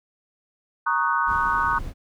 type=chord; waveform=sine; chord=D# minor seventh; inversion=second; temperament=equal with one note detuned; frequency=932.3 / 1108.7 / 1244.5 / 1491.1 Hz; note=A#5 / C#6 / D#6 / F#6; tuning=0 / 0 / 0 / +13 cents; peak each=-25 dBFS; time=0.86-1.79 s; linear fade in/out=10 ms
type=noise; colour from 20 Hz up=brown; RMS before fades=-34 dBFS; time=1.26-1.94 s; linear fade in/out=50 ms
effects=none